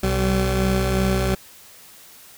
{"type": "tone pair together", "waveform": "20% pulse", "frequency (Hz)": [62.82, 191.2], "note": ["B1", "G3"], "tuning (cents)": [30, -43], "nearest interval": "octave + perfect fifth", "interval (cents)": 1927, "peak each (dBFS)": -16, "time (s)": [0.03, 1.35], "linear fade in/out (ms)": 5, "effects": ["white hiss -46 dBFS RMS until 2.37 s"]}